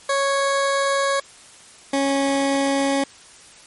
20% pulse tone pair in turn, 553 / 275.8 Hz, C#5 / C#4, -4 / -9 cents, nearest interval octave, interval 1205 cents, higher first, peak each -13 dBFS, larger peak neither, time 0.09-1.2 / 1.93-3.04 s, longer neither, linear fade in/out 5 ms, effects white hiss -46 dBFS RMS until 3.66 s + MP3 48 kbps

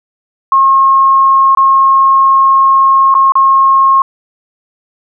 sine tone with dropouts, 1079 Hz, C#6, 47 cents flat, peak -4 dBFS, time 0.52-4.02 s, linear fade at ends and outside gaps 2 ms, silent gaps 1.55-1.572 / 3.142-3.15 / 3.321-3.354 s, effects none

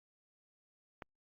click, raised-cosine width 0.5 ms, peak -29 dBFS, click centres 1.022 s, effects Opus 48 kbps

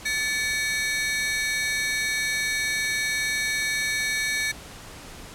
sawtooth ring-modulated tone, 2000 Hz, B6, 21 cents sharp, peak -17 dBFS, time 0.05-4.52 s, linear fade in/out 10 ms, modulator 259 Hz, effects pink hiss -42 dBFS RMS until 5.34 s + low-pass 11000 Hz 12 dB/octave

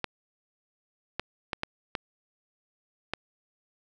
clicks, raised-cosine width 0.3 ms, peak -13 dBFS, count 6, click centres 0.043 / 1.196 / 1.532 / 1.634 / 1.952 / 3.136 s, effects none

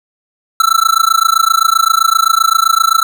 square tone with amplitude modulation, 1331 Hz, E6, 16 cents sharp, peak -5 dBFS, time 0.6-3.03 s, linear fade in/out 2 ms, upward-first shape sine, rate 27.7 Hz, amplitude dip 100%, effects none

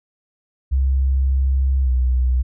sine tone with pitch glide, 66.6 to 62.93 Hz, C2 to B1, +31 to +33 cents, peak -14 dBFS, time 0.71-2.43 s, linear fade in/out 20 ms, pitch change -98 cents, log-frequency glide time 1.83-1.89 s, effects none

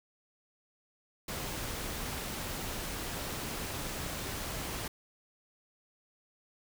pink noise, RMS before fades -38 dBFS, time 1.28-4.88 s, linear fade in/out 5 ms, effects none

